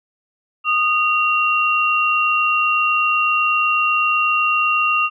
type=tone pair together; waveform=sine; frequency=1232.4 / 2754 Hz; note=D#6 / F7; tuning=-17 / -25 cents; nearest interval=octave + major second; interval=1392 cents; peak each=-17 dBFS; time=0.64-5.1 s; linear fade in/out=50 ms; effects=none